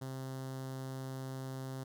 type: tone with notch filter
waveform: sawtooth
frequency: 132.1 Hz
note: C3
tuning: 17 cents sharp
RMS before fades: -42 dBFS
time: 0.01-1.84 s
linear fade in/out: 10 ms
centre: 2400 Hz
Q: 1.2
effects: none